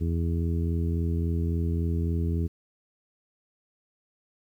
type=harmonic tone; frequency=83.6 Hz; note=E2; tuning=25 cents sharp; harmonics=1 / 2 / 3 / 4 / 5; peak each=-25 / -31 / -35 / -37 / -39 dBFS; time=0-2.48 s; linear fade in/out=20 ms; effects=10-bit